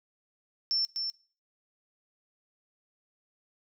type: tone with echo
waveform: sine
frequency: 5380 Hz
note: E8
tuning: 34 cents sharp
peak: -25 dBFS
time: 0.71-0.85 s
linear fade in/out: 0 ms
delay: 250 ms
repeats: 1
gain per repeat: -5 dB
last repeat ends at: 1.1 s
effects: noise-tail reverb RT60 0.4 s tail -22 dB re dry